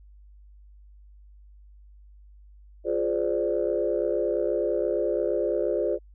sine chord, D half-diminished seventh, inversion first, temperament equal with one note detuned, 349.2 / 415.3 / 518.7 / 587.3 Hz, F4 / Ab4 / C5 / D5, 0 / 0 / -15 / 0 cents, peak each -28 dBFS, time 2.84-5.99 s, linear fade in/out 50 ms, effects tanh soft clip ceiling -13 dBFS + added 50 Hz sine -48 dBFS peak until 6.14 s

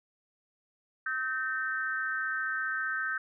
sine tone with amplitude modulation, 1551 Hz, G6, 19 cents flat, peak -25 dBFS, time 1.06-3.18 s, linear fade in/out 5 ms, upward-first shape sine, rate 265 Hz, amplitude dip 100%, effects none

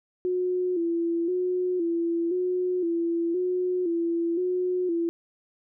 sine tone with vibrato, 350 Hz, F4, 4 cents sharp, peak -23 dBFS, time 0.25-5.09 s, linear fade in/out 0 ms, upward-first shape square, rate 0.97 Hz, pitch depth 65 cents each way, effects none

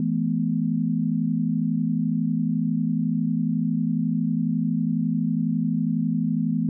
sine chord, E suspended fourth, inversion none, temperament equal with one note detuned, 164.81 / 214.9 / 246.9 Hz, E3 / A3 / B3, 0 / -41 / 0 cents, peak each -25 dBFS, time 0-6.69 s, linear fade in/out 2 ms, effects none

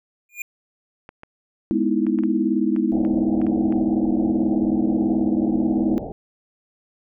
square tone with exponential growth, 2422 Hz, D#7, 47 cents flat, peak -24 dBFS, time 0.29-0.42 s, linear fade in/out 2 ms, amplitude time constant 27 ms
clicks, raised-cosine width 0.5 ms, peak -24 dBFS, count 10, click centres 1.091 / 1.234 / 2.067 / 2.188 / 2.236 / 2.763 / 3.05 / 3.416 / 3.467 / 3.724 s
sine chord, E major seventh, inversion first, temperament equal with one note detuned, 208.4 / 246.9 / 311.1 / 329.6 Hz, G#3 / B3 / D#4 / E4, +6 / 0 / 0 / 0 cents, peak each -23 dBFS, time 1.71-5.98 s, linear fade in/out 0 ms
white low-pass noise, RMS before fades -32 dBFS, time 2.92-6.12 s, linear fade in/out 0 ms, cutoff 790 Hz, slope 96 dB/octave
effects none

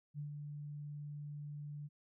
sine tone with ADSR envelope, 146.83 Hz, D3, in tune, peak -39 dBFS, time 0.14-1.89 s, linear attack 49 ms, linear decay 110 ms, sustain -4 dB, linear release 32 ms, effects none

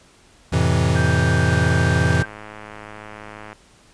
square chord, F major seventh, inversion none, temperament equal, 87.31 / 110 / 130.81 / 164.81 Hz, F2 / A2 / C3 / E3, 0 / 0 / 0 / 0 cents, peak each -21 / -23 / -22 / -22 dBFS, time 0.52-2.23 s, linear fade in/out 10 ms
sine tone, 1568 Hz, G6, in tune, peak -24 dBFS, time 0.95-2.26 s, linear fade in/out 20 ms
click train, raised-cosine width 0.5 ms, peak -21 dBFS, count 214, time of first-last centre 1.52-3.529 s, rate 106 Hz
effects pink hiss -52 dBFS RMS until 3.93 s + resampled to 22050 Hz

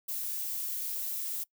violet noise, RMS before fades -35 dBFS, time 0.08-1.44 s, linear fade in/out 10 ms, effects noise-tail reverb RT60 0.1 s tail -22 dB re dry

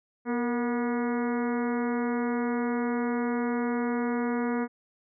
harmonic tone with a mistuned harmonic, 241.9 Hz, B3, 36 cents flat, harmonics 1 / 2 / 3 / 4 / 5 / 6 / 7 / 8 / 9, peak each -27 / -32 / -39 / -38 / -41 / -41 / -45 / -45 / -46 dBFS, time 0.25-4.68 s, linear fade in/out 50 ms, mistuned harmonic 2, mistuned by -52 cents, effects none

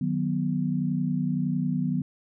sine chord, B major, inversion first, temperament just, 154.34 / 185.21 / 246.9 Hz, D#3 / F#3 / B3, -14 / +2 / 0 cents, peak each -28 dBFS, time 0.01-2.02 s, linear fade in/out 5 ms, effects none

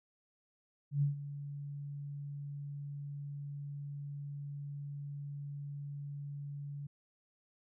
sine tone with ADSR envelope, 143 Hz, D3, 46 cents flat, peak -26 dBFS, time 0.91-6.87 s, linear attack 110 ms, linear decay 130 ms, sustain -14 dB, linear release 7 ms, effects none

